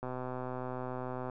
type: click train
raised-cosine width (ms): 1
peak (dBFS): -25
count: 162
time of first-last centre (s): 0.03-1.298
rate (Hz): 127
effects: none